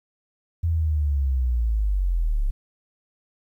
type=linear sweep; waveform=sine; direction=down; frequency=84.8 to 32.94 Hz; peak=-19 dBFS; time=0.63-2.51 s; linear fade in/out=10 ms; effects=10-bit